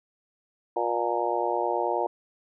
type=harmonic tone with a mistuned harmonic; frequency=119.1 Hz; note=A#2; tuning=38 cents sharp; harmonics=3 / 4 / 5 / 6 / 7 / 8; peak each=-31 / -31 / -31 / -31 / -31 / -31 dBFS; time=0.76-2.07 s; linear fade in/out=5 ms; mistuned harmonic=8; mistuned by=-55 cents; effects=none